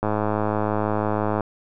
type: click train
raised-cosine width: 1 ms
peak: -9 dBFS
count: 147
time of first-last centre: 0.03-1.407 s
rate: 106 Hz
effects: none